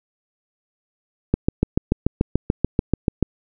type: click train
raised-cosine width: 3 ms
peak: -3 dBFS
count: 14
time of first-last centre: 1.34-3.227 s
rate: 6.89 Hz
effects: none